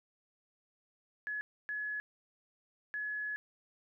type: tone bursts at uneven times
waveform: sine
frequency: 1697 Hz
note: G#6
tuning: 37 cents sharp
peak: -35 dBFS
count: 3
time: 1.27-1.41 / 1.69-2 / 2.94-3.36 s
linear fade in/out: 0 ms
effects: none